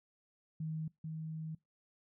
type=tone pair in turn; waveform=sine; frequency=157.9 / 158.54 Hz; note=D#3 / D#3; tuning=+26 / +33 cents; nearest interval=unison; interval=7 cents; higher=second; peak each=-36 / -39 dBFS; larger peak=first; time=0.6-0.88 / 1.04-1.55 s; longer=second; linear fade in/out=5 ms; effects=noise-tail reverb RT60 0.2 s tail -23 dB re dry